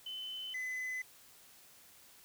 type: tone pair in turn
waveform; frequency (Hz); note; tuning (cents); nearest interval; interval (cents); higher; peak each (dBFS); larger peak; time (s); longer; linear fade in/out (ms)
sine / triangle; 3039 / 2018; F#7 / B6; +46 / +37; perfect fifth; 709; first; -40 / -35; second; 0.06-0.54 / 0.54-1.02; neither; 5
effects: white hiss -60 dBFS RMS until 2.24 s